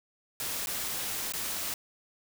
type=noise with dropouts; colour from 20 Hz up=white; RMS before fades=-34 dBFS; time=0.4-1.74 s; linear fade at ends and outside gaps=1 ms; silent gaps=0.66-0.67 / 1.322-1.336 s; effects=none